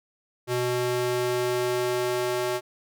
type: tone with high-pass filter sweep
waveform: square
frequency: 123.47 Hz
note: B2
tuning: in tune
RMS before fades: -26 dBFS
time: 0.47-2.61 s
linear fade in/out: 50 ms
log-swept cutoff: 250 to 450 Hz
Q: 1.6
effects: none